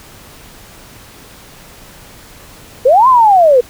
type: linear two-way sweep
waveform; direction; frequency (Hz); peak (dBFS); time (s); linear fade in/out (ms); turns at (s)
sine; up then down; 468.3 to 1066 to 468.3; -4; 2.85-3.61; 10; 3.08
effects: pink hiss -38 dBFS RMS until 3.69 s